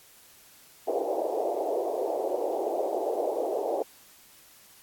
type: band-pass noise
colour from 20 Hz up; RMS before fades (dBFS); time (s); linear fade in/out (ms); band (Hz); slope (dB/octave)
pink; -29; 0.87-3.83; 10; 360 to 770; 48
effects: white hiss -55 dBFS RMS until 4.82 s + AAC 64 kbps